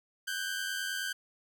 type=tone pair together; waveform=sawtooth; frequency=1505.5 / 1595 Hz; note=F#6 / G6; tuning=+30 / +30 cents; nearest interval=minor second; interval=100 cents; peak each=-33 / -32 dBFS; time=0.27-1.13 s; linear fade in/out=10 ms; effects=none